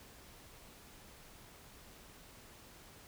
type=silence; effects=pink hiss -57 dBFS RMS until 3.07 s